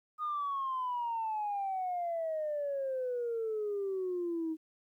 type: exponential sweep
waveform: sine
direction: down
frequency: 1241 to 314 Hz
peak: -31 dBFS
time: 0.18-4.57 s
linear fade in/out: 50 ms
effects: tanh soft clip ceiling -28 dBFS + 12-bit